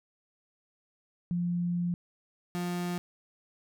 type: tone pair in turn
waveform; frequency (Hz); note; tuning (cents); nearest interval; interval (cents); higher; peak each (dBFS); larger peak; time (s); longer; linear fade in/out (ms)
sine / 35% pulse; 174.61 / 176.43; F3 / F3; 0 / +18; unison; 18; second; -27 / -29; first; 1.31-1.94 / 2.55-2.98; first; 0
effects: none